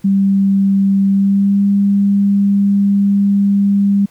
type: tone with pitch glide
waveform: sine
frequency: 196 to 199.89 Hz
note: G3 to G3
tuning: 0 to +34 cents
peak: -9 dBFS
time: 0.04-4.06 s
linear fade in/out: 10 ms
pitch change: +34 cents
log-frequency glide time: 1.09-1.62 s
effects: pink hiss -51 dBFS RMS until 4.1 s